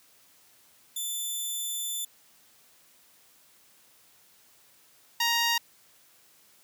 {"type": "tone pair in turn", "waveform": "10% pulse", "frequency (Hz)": [3520, 936.6], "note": ["A7", "A#5"], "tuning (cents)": [0, 8], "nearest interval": "octave + major seventh", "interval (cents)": 2292, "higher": "first", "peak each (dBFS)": [-23, -15], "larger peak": "second", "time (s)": [[0.96, 2.05], [5.2, 5.58]], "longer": "first", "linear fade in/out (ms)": 5, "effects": ["white hiss -60 dBFS RMS until 6.63 s", "high-pass 80 Hz 12 dB/octave"]}